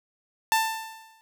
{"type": "tone with exponential decay", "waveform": "sawtooth", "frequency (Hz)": 889, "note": "A5", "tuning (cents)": 18, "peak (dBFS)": -14, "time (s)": [0.52, 1.21], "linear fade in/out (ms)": 0, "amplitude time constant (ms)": 150, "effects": []}